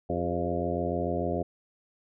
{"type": "harmonic tone with a mistuned harmonic", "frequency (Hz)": 86.8, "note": "F2", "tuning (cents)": -10, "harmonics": [1, 2, 3, 4, 5, 6, 7, 8], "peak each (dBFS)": [-35, -35, -35, -35, -35, -35, -35, -35], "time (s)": [0.09, 1.43], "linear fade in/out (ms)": 10, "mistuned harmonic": 5, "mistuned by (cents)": -59, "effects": []}